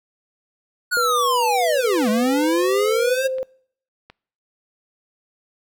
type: linear two-way sweep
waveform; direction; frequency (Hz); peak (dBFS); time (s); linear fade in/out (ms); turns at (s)
square; down then up; 1480 to 207.7 to 544; -18; 0.91-3.28; 20; 2.09
type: tone with pitch glide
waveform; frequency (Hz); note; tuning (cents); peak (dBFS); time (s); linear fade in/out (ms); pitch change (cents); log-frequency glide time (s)
sine; 489.3 to 521.4; B4 to C5; -16 to -6; -22; 0.97-3.43; 0; +110; 1.48-3.29
type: clicks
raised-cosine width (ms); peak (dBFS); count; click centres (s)
0.3; -25; 4; 1.941 / 2.44 / 3.384 / 4.1
effects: noise-tail reverb RT60 0.6 s tail -25 dB re dry